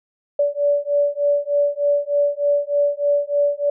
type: beating tone pair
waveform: sine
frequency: 575 / 578.3 Hz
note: D5 / D5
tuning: -37 / -27 cents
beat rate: 3.3 Hz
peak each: -19 dBFS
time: 0.39-3.7 s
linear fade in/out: 5 ms
effects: none